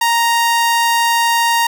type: tone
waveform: sawtooth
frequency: 932.3 Hz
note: A#5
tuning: in tune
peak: -8 dBFS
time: 0.01-1.67 s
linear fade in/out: 5 ms
effects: none